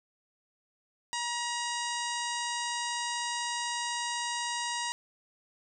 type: harmonic tone with a mistuned harmonic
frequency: 952 Hz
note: A#5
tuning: 36 cents sharp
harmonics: 1 / 2 / 3 / 4 / 5 / 6 / 7 / 8 / 9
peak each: -35 / -38 / -40 / -41 / -42 / -43 / -43 / -44 / -45 dBFS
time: 1.13-4.92 s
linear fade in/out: 0 ms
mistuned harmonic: 5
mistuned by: +19 cents
effects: none

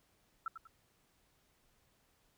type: tone with echo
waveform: sine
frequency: 1330 Hz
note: E6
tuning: 15 cents sharp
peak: -35 dBFS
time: 0.46-0.48 s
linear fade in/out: 2 ms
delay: 96 ms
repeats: 2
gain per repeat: -9 dB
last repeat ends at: 0.672 s
effects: pink hiss -73 dBFS RMS until 2.37 s

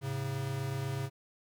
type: tone pair together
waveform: square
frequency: 107.9 / 135.95 Hz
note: A2 / C#3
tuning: -33 / -33 cents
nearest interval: major third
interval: 400 cents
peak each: -39 / -35 dBFS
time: 0.01-1.1 s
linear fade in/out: 50 ms
effects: 12-bit

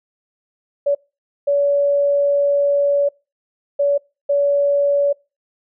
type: tone bursts at uneven times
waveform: sine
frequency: 569 Hz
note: C#5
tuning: 45 cents sharp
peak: -13 dBFS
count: 4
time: 0.86-0.95 / 1.47-3.09 / 3.79-3.98 / 4.29-5.13 s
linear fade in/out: 10 ms
effects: noise-tail reverb RT60 0.3 s tail -26 dB re dry

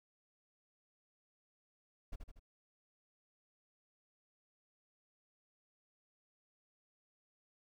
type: noise with echo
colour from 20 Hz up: brown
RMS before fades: -41 dBFS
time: 2.12-2.16 s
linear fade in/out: 10 ms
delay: 79 ms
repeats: 3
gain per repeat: -5 dB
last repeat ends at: 2.397 s
effects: none

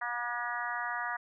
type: harmonic tone with a mistuned harmonic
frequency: 240 Hz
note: B3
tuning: 49 cents flat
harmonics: 3 / 4 / 5 / 6 / 7 / 8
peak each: -40 / -39 / -39 / -40 / -39 / -40 dBFS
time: 0.01-1.17 s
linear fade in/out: 10 ms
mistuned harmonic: 6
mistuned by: +16 cents
effects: none

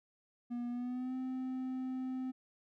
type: tone with pitch glide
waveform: triangle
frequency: 240.9 to 258.2 Hz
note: B3 to C4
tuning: -43 to -23 cents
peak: -34 dBFS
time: 0.5-2.32 s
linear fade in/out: 20 ms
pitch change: +120 cents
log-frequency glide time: 0.69-1.15 s
effects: none

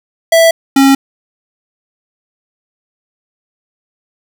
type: tone pair in turn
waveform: square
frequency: 659.3 / 272.4 Hz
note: E5 / C#4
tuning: 0 / -30 cents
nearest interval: octave + minor third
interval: 1530 cents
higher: first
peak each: -5 dBFS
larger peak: neither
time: 0.32-0.51 / 0.76-0.95 s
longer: neither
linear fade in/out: 5 ms
effects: none

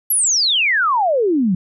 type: exponential sweep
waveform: sine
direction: down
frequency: 11970 to 172.4 Hz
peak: -13 dBFS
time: 0.1-1.55 s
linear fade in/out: 5 ms
effects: none

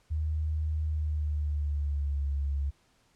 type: tone with pitch glide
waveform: sine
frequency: 77.4 to 70.16 Hz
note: D#2 to C#2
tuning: -9 to +21 cents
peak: -27 dBFS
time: 0.1-2.71 s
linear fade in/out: 20 ms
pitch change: -170 cents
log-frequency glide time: 0.85-2.27 s
effects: pink hiss -67 dBFS RMS until 3.15 s + low-pass 9000 Hz 12 dB/octave

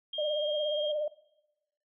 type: tone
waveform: sine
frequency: 3217 Hz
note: G7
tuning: 44 cents sharp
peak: -34 dBFS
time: 0.13-0.92 s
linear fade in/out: 5 ms
type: tone with vibrato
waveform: sine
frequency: 601 Hz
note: D5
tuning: 40 cents sharp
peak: -28 dBFS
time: 0.18-1.08 s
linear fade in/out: 5 ms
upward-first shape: triangle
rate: 17 Hz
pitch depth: 60 cents each way
effects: noise-tail reverb RT60 0.9 s tail -19 dB re dry

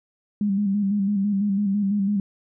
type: tone with vibrato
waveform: sine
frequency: 201 Hz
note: G3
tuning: 44 cents sharp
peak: -19 dBFS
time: 0.41-2.2 s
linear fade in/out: 2 ms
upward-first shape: square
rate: 6 Hz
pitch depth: 49 cents each way
effects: none

